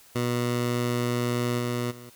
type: tone with level steps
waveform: 15% pulse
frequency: 121.3 Hz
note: B2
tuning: 31 cents flat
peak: -18 / -20 / -36 dBFS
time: 0.15-2.1 s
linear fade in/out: 10 ms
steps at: 1.58 / 1.9 s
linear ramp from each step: 20 ms
effects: white hiss -54 dBFS RMS until 2.15 s